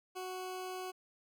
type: tone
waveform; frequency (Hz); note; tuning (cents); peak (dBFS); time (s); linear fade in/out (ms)
20% pulse; 370.1; F#4; 0; -35; 0.15-0.92; 20
effects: none